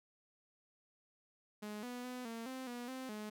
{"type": "tone with pitch steps", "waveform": "sawtooth", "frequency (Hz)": [210.1, 246, 250.4, 228.8, 260.2, 242.2, 260.1, 212.1], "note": ["G#3", "B3", "B3", "A#3", "C4", "B3", "C4", "G#3"], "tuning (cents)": [20, -7, 24, -32, -9, -34, -10, 37], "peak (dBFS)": -39, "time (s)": [1.62, 3.3], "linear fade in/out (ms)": 10, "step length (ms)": 210, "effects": []}